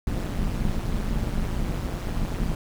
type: noise with amplitude modulation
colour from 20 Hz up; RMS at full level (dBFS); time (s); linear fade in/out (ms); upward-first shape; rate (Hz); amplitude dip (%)
brown; -23; 0.07-2.55; 2; sine; 184; 75
effects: none